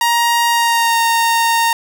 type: tone with pitch glide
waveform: sawtooth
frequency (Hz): 940 to 922.8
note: A#5 to A#5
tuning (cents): +14 to -18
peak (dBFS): -8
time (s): 0.01-1.73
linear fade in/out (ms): 2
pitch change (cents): -32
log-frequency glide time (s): 0.49-0.99
effects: none